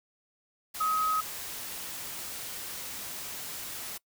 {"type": "tone in noise", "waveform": "sine", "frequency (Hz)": 1268, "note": "D#6", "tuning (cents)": 32, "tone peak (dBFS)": -25, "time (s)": [0.8, 1.21], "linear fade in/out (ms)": 10, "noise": "white", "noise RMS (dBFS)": -39, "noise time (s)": [0.74, 3.98], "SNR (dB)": 11, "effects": ["noise-tail reverb RT60 0.1 s tail -23 dB re dry"]}